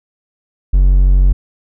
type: tone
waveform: triangle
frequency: 46.25 Hz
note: F#1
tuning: in tune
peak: -4 dBFS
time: 0.73-1.33 s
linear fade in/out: 10 ms
effects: none